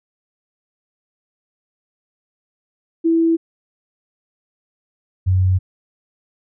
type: tone pair in turn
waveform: sine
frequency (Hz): 329.6 / 92.97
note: E4 / F#2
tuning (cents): 0 / +9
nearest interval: octave + minor seventh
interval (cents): 2191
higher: first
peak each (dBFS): -12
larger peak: neither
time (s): 3.04-3.37 / 5.26-5.59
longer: neither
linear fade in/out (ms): 20
effects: none